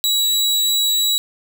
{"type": "tone", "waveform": "sawtooth", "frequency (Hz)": 3899, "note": "B7", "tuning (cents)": -23, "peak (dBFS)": -12, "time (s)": [0.04, 1.18], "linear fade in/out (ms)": 0, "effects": []}